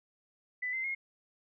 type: tone with pitch steps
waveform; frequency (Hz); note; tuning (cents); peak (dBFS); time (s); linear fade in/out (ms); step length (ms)
sine; 1996 / 2071 / 2149; B6 / C7 / C7; +18 / -18 / +46; -32; 0.62-0.95; 10; 110
effects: none